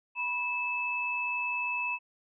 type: tone pair together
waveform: sine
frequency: 977 / 2615 Hz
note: B5 / E7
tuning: -19 / -15 cents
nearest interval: octave + perfect fourth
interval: 1704 cents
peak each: -35 / -30 dBFS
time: 0.15-1.99 s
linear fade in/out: 50 ms
effects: none